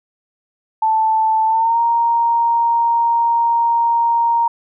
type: tone with pitch glide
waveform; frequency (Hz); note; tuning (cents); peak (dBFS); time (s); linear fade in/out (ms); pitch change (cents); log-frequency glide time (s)
sine; 880 to 932.3; A5 to A#5; 0 to 0; -12; 0.82-4.48; 5; +100; 1.46-1.79
effects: none